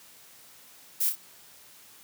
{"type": "noise with echo", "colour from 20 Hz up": "violet", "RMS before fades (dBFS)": -26, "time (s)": [1, 1.1], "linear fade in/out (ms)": 10, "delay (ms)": 28, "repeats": 2, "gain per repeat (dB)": -6, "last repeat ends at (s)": 1.156, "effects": ["white hiss -53 dBFS RMS until 2.03 s", "high-pass 80 Hz 12 dB/octave"]}